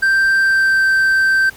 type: tone with pitch glide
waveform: triangle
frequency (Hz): 1570 to 1558.3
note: G6 to G6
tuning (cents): +2 to -11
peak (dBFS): -9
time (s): 0.02-1.5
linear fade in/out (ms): 10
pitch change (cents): -13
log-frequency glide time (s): 0.4-0.86
effects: pink hiss -41 dBFS RMS until 1.56 s